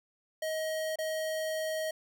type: tone with dropouts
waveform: square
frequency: 631 Hz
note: D#5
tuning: 24 cents sharp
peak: -32 dBFS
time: 0.42-1.91 s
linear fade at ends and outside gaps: 5 ms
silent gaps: 0.958-0.986 s
effects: none